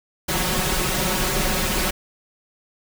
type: noise with comb filter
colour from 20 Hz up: pink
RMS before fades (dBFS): -22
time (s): 0.28-1.91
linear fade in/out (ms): 10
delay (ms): 5.4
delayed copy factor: +1
effects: none